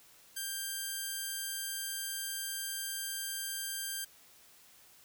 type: tone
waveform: 5% pulse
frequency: 1585 Hz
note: G6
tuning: 19 cents sharp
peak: -25 dBFS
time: 0.36-4.05 s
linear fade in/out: 10 ms
effects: white hiss -60 dBFS RMS until 5.04 s